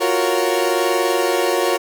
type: chord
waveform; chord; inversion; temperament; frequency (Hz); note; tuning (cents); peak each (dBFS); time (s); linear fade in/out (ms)
30% pulse; Gb major seventh; third; equal; 349.2 / 370 / 466.2 / 554.4; F4 / Gb4 / Bb4 / Db5; 0 / 0 / 0 / 0; -19; 0-1.78; 20
effects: none